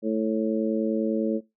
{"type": "harmonic tone", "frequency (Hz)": 110, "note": "A2", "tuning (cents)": 0, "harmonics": [2, 3, 4, 5], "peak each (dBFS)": [-26, -28, -29, -30], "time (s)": [0.02, 1.41], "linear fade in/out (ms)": 50, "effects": ["noise-tail reverb RT60 0.2 s tail -21 dB re dry"]}